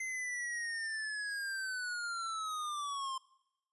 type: linear sweep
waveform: square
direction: down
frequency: 2075 to 1046.5 Hz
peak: -37 dBFS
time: 0-3.18 s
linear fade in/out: 5 ms
effects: noise-tail reverb RT60 0.9 s tail -23 dB re dry + resampled to 24000 Hz